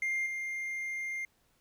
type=tone with level steps; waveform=triangle; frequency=2109 Hz; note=C7; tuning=13 cents sharp; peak=-27 / -32 dBFS; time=0.02-1.25 s; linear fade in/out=2 ms; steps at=0.26 s; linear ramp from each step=5 ms; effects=tanh soft clip ceiling -23 dBFS + pink hiss -71 dBFS RMS until 1.6 s